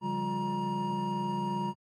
triangle tone cluster, 142.1 / 175.5 / 198 / 355.2 / 947 Hz, C#3 / F3 / G3 / F4 / A#5, +43 / +9 / +18 / +29 / +27 cents, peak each -37 / -39 / -32 / -38 / -31 dBFS, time 0.01-1.74 s, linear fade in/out 50 ms, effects AAC 32 kbps

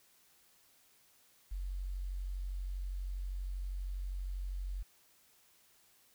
sine tone with quantisation, 46.25 Hz, F#1, in tune, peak -36 dBFS, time 1.51-4.83 s, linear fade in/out 10 ms, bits 11, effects white hiss -67 dBFS RMS until 6.14 s

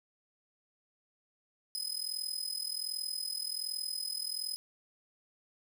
sawtooth tone with amplitude modulation, 5040 Hz, D#8, 21 cents sharp, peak -29 dBFS, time 1.75-4.56 s, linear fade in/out 0 ms, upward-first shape sine, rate 41.3 Hz, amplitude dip 80%, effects 10-bit

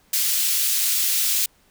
white high-pass noise, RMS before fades -21 dBFS, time 0.13-1.46 s, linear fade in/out 5 ms, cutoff 2900 Hz, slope 12 dB/octave, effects pink hiss -59 dBFS RMS until 1.7 s

